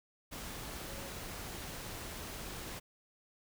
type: tone in noise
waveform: sine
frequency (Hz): 550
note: C#5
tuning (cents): -14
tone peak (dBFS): -51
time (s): 0.87-1.11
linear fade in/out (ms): 20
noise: pink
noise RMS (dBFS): -44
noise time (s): 0.31-2.8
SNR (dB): -10
effects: none